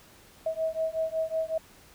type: beating tone pair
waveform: sine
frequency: 640 / 645.4 Hz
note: D#5 / E5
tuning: +49 / -37 cents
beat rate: 5.4 Hz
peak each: -30 dBFS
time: 0.46-1.58 s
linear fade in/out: 5 ms
effects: pink hiss -55 dBFS RMS until 1.94 s